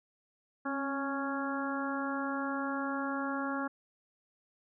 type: harmonic tone with a mistuned harmonic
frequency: 277.2 Hz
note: C#4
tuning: in tune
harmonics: 1 / 2 / 3 / 4 / 5 / 6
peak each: -35 / -41 / -41 / -40 / -39 / -43 dBFS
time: 0.65-3.68 s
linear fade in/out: 10 ms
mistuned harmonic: 1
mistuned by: -35 cents
effects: none